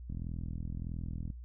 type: click train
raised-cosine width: 5 ms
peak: -28 dBFS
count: 51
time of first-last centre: 0.1-1.302 s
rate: 41.6 Hz
effects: noise-tail reverb RT60 0.1 s tail -18 dB re dry + added 60 Hz sine -43 dBFS peak until 1.44 s